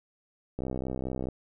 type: click train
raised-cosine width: 2 ms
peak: -20 dBFS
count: 46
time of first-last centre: 0.59-1.287 s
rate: 64.6 Hz
effects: none